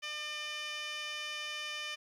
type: tone with band-pass filter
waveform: 15% pulse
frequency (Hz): 601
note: D5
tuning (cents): +40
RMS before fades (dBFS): -40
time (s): 0.02-1.96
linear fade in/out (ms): 20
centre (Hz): 3500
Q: 2.7
effects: 12-bit